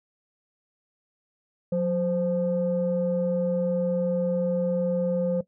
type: tone pair together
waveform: sine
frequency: 180.9 / 520 Hz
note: F#3 / C5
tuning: -39 / -11 cents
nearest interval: octave + tritone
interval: 1828 cents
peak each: -24 / -24 dBFS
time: 1.72-5.41 s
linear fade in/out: 5 ms
effects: noise-tail reverb RT60 0.1 s tail -17 dB re dry + tanh soft clip ceiling -16 dBFS